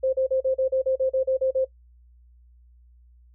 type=tone bursts; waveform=sine; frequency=525 Hz; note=C5; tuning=6 cents sharp; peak=-19 dBFS; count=12; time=0.03-1.648 s; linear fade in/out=10 ms; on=100 ms; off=38 ms; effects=noise-tail reverb RT60 0.1 s tail -18 dB re dry + added 60 Hz sine -51 dBFS peak until 3.34 s